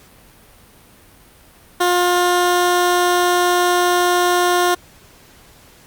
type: tone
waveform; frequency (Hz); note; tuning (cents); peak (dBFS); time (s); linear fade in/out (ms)
15% pulse; 355.3; F4; +30; -7; 1.8-4.75; 10
effects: pink hiss -47 dBFS RMS until 5.86 s + Opus 48 kbps